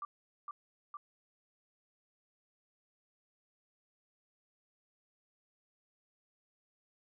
sine tone with echo, 1174.7 Hz, D6, in tune, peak -38 dBFS, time 0.02-0.05 s, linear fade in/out 2 ms, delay 460 ms, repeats 2, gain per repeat -2 dB, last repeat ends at 0.97 s, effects none

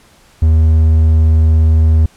triangle tone, 79.4 Hz, D#2, 36 cents sharp, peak -4 dBFS, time 0.42-2.06 s, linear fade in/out 5 ms, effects pink hiss -47 dBFS RMS until 2.16 s + low-pass 11000 Hz 12 dB/octave

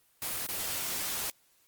white noise with dropouts, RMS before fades -34 dBFS, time 0.22-1.3 s, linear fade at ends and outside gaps 1 ms, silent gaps 0.466-0.488 s, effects white hiss -67 dBFS RMS until 1.67 s + Opus 24 kbps

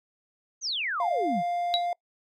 sine exponential sweep, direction down, 6600 to 153.2 Hz, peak -27 dBFS, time 0.61-1.43 s, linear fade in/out 50 ms
triangle tone, 700 Hz, F5, 4 cents sharp, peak -24 dBFS, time 1-1.93 s, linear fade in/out 2 ms
sine tone with exponential decay, 3889 Hz, B7, 27 cents flat, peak -18 dBFS, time 1.74-1.86 s, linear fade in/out 0 ms, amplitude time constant 24 ms
effects noise-tail reverb RT60 0.1 s tail -24 dB re dry

